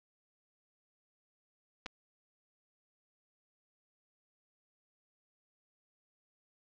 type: clicks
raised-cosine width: 0.2 ms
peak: -23 dBFS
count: 2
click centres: 1.86 / 1.864 s
effects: low-pass 5000 Hz 12 dB/octave